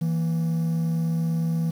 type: tone pair together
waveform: triangle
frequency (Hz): 164.26 / 233.1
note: E3 / A#3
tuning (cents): -6 / 0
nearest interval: tritone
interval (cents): 606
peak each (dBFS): -19 / -31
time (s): 0.01-1.71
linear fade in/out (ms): 10
effects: tanh soft clip ceiling -15 dBFS + 8-bit